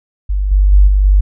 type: tone with level steps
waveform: sine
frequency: 49 Hz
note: G1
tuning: in tune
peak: -12 / -6 / -3 / -7 / -5 dBFS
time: 0.29-1.21 s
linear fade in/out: 10 ms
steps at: 0.51 / 0.72 / 0.87 / 1.04 s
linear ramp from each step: 10 ms
effects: none